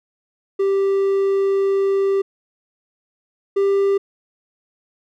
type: tone pair in turn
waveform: triangle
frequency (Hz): 392 / 395.6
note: G4 / G4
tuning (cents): 0 / +16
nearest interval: unison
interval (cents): 16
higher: second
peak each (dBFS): -13 / -12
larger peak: second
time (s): 0.59-2.22 / 3.56-3.98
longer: first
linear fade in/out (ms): 10
effects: none